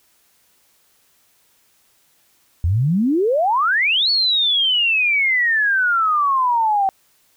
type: exponential two-way sweep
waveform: sine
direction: up then down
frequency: 78.8 to 4463 to 761 Hz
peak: -14 dBFS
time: 2.64-6.89 s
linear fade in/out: 0 ms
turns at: 4.1 s
effects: white hiss -59 dBFS RMS until 7.36 s